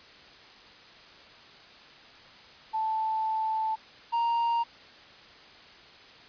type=tone pair in turn; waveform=sine / triangle; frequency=879 / 932.7 Hz; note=A5 / A#5; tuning=-2 / +1 cents; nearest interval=minor second; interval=103 cents; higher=second; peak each=-26 / -22 dBFS; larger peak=second; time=2.73-3.76 / 4.12-4.64 s; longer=first; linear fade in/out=20 ms; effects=white hiss -51 dBFS RMS until 6.28 s + resampled to 11025 Hz